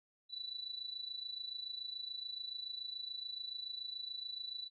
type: tone with amplitude modulation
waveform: sine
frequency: 3962 Hz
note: B7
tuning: 5 cents sharp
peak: -38 dBFS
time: 0.29-4.7 s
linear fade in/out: 50 ms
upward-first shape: sine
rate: 27 Hz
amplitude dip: 75%
effects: none